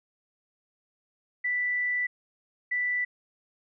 sine tone bursts at uneven times, 1975.5 Hz, B6, in tune, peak -25 dBFS, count 2, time 1.44-2.07 / 2.71-3.05 s, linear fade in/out 10 ms, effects none

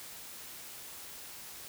silence, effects white hiss -47 dBFS RMS until 1.68 s

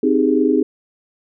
sine chord, Ab major seventh, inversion first, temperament equal, 261.6 / 311.1 / 392 / 415.3 Hz, C4 / Eb4 / G4 / Ab4, 0 / 0 / 0 / 0 cents, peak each -17 / -17 / -21 / -18 dBFS, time 0.03-0.63 s, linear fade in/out 5 ms, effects none

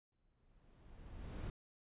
brown noise with exponential growth, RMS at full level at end -41 dBFS, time 0.12-1.5 s, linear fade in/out 2 ms, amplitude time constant 300 ms, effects resampled to 8000 Hz

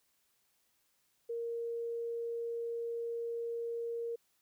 sine tone, 466.2 Hz, A#4, in tune, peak -35 dBFS, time 1.29-4.16 s, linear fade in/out 10 ms, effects white hiss -75 dBFS RMS until 4.41 s

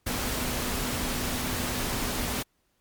sine tone in noise, 249.2 Hz, B3, 16 cents sharp, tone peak -37 dBFS, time 0.06-2.43 s, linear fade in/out 10 ms, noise pink, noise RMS -30 dBFS, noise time 0.06-2.43 s, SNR -10 dB, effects pink hiss -72 dBFS RMS until 2.8 s + MP3 96 kbps

